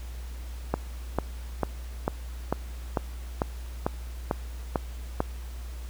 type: click train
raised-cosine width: 1 ms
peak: -10 dBFS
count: 11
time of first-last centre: 0.74-5.204 s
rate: 2.24 Hz
effects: added 60 Hz sine -35 dBFS peak until 5.89 s + pink hiss -50 dBFS RMS until 5.89 s